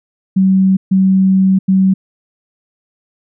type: tone bursts at uneven times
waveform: sine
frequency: 190.3 Hz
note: F#3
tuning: 49 cents sharp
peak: -7 dBFS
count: 3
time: 0.36-0.77 / 0.91-1.59 / 1.68-1.94 s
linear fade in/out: 10 ms
effects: none